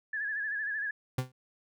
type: tone with vibrato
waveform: sine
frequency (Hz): 1700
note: G#6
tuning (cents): +40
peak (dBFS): -31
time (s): 0.13-0.91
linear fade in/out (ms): 5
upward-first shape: sine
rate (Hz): 13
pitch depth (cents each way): 71
type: tone with exponential decay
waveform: 40% pulse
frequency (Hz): 128.2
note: C3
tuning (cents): -35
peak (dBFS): -24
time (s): 1.18-1.32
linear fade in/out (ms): 5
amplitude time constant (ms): 29
effects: none